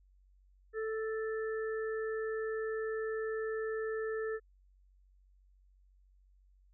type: harmonic tone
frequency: 440 Hz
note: A4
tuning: in tune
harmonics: 1 / 3 / 4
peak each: -34 / -47 / -44 dBFS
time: 0.73-4.4 s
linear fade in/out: 50 ms
effects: added 47 Hz sine -62 dBFS peak until 6.73 s